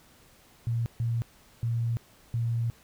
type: tone bursts at uneven times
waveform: sine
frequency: 116.54 Hz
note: A#2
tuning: in tune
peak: -25 dBFS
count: 4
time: 0.67-0.86 / 1-1.22 / 1.63-1.97 / 2.34-2.7 s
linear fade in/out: 0 ms
effects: pink hiss -58 dBFS RMS until 2.83 s